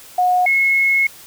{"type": "tone pair in turn", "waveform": "sine", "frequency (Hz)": [726, 2176], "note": ["F#5", "C#7"], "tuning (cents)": [-33, -33], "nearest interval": "octave + perfect fifth", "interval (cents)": 1900, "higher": "second", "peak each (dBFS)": -12, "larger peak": "neither", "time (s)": [[0.18, 0.46], [0.46, 1.07]], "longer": "second", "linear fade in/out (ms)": 5, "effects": ["white hiss -41 dBFS RMS until 1.26 s"]}